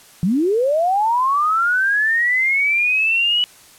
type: linear sweep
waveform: sine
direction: up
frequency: 159.7 to 2960 Hz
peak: -14 dBFS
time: 0.23-3.44 s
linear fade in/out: 0 ms
effects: white hiss -46 dBFS RMS until 3.78 s + low-pass 12000 Hz 12 dB/octave